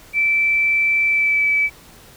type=tone with pitch glide; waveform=sine; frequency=2328 to 2301 Hz; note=D7 to D7; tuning=-16 to -36 cents; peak=-14 dBFS; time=0.13-1.7 s; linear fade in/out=50 ms; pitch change=-20 cents; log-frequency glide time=1.06-1.46 s; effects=pink hiss -45 dBFS RMS until 2.16 s